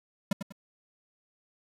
square tone with echo, 196 Hz, G3, in tune, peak -24 dBFS, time 0.31-0.33 s, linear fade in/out 5 ms, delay 97 ms, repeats 2, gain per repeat -9 dB, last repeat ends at 0.524 s, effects resampled to 32000 Hz + 10-bit

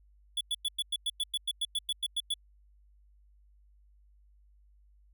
square tone bursts, 3426 Hz, A7, 47 cents flat, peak -29 dBFS, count 15, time 0.37-2.341 s, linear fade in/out 5 ms, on 39 ms, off 99 ms, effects added 50 Hz sine -59 dBFS peak until 5.13 s

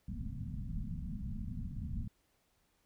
pink low-pass noise, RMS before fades -40 dBFS, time 0.08-2.08 s, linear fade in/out 5 ms, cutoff 250 Hz, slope 96 dB/octave, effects pink hiss -75 dBFS RMS until 2.85 s

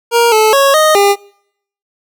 25% pulse tone with pitch steps, 469.8 / 434.4 / 552 / 621 / 402.5 Hz, A#4 / A4 / C#5 / D#5 / G4, +13 / -22 / -7 / -3 / +46 cents, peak -3 dBFS, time 0.11-1.16 s, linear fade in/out 50 ms, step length 210 ms, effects noise-tail reverb RT60 0.7 s tail -25 dB re dry

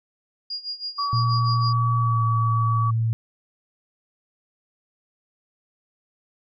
sine tone with tremolo, 4842 Hz, D#8, 48 cents flat, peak -26 dBFS, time 0.5-1.73 s, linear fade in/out 5 ms, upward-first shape sine, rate 6.2 Hz, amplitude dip 85%
sine tone, 1139 Hz, C#6, 47 cents sharp, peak -23 dBFS, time 0.98-2.91 s, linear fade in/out 10 ms
sine tone with pitch glide, 117.9 to 113.42 Hz, A#2 to A#2, +20 to -47 cents, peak -19 dBFS, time 1.13-3.13 s, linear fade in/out 0 ms, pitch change -67 cents, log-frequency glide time 1.99-2.22 s
effects none

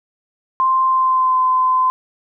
sine tone with pitch glide, 1046.5 to 1027.3 Hz, C6 to C6, 0 to -32 cents, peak -12 dBFS, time 0.6-1.9 s, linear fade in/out 0 ms, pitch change -32 cents, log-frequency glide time 0.87-1.4 s, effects none

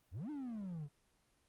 triangle exponential two-way sweep, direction up then down, 73 to 311.1 to 138.2 Hz, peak -39 dBFS, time 0.11-0.89 s, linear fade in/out 50 ms, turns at 0.3 s, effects pink hiss -75 dBFS RMS until 1.48 s + Opus 24 kbps

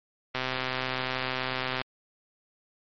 click train, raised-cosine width 0.3 ms, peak -13 dBFS, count 190, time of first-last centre 0.35-1.815 s, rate 129 Hz, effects MP3 32 kbps

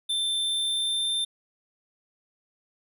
square tone with pitch glide, 3556 to 3579 Hz, A7 to A7, +18 to +29 cents, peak -25 dBFS, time 0.09-1.25 s, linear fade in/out 10 ms, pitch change +11 cents, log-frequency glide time 0.4-1.09 s, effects none

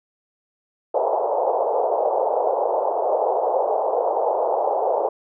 pink band-pass noise, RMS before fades -21 dBFS, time 0.94-5.09 s, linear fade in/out 5 ms, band 450 to 880 Hz, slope 48 dB/octave, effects none

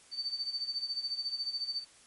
sine tone with tremolo, 4565 Hz, D8, 50 cents flat, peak -30 dBFS, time 0.11-1.85 s, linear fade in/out 50 ms, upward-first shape sine, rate 14 Hz, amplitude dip 75%, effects white hiss -59 dBFS RMS until 2.06 s + MP3 48 kbps

